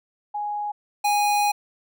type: tone pair in turn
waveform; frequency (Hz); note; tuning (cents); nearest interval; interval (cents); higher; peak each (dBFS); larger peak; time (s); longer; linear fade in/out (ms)
sine / square; 830.6 / 825.3; G#5 / G#5; 0 / -11; unison; 11; first; -25 / -19; second; 0.34-0.72 / 1.04-1.52; second; 10
effects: none